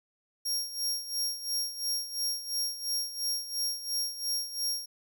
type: tone with tremolo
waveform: sawtooth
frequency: 5580 Hz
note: F8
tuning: 2 cents flat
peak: -25 dBFS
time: 0.45-4.86 s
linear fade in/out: 10 ms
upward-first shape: sine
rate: 2.9 Hz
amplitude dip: 75%
effects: none